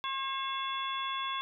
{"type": "harmonic tone with a mistuned harmonic", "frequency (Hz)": 538, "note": "C5", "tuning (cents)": 48, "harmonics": [2, 3, 4, 5, 6], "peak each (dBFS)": [-34, -44, -44, -43, -38], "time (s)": [0.04, 1.41], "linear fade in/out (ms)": 0, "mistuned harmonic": 6, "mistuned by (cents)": 100, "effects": []}